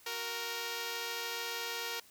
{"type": "tone pair together", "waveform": "5% pulse", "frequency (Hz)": [370.3, 466.2], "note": ["F#4", "A#4"], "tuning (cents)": [1, 0], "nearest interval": "major third", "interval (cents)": 399, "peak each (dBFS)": [-34, -25], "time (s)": [0.06, 2], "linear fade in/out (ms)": 5, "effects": ["white hiss -60 dBFS RMS until 2.1 s"]}